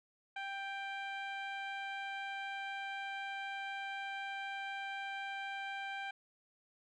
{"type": "tone with low-pass filter", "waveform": "15% pulse", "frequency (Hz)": 787, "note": "G5", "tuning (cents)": 7, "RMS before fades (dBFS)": -42, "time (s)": [0.36, 6.11], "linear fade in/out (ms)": 5, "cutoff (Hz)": 2700, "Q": 0.85, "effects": []}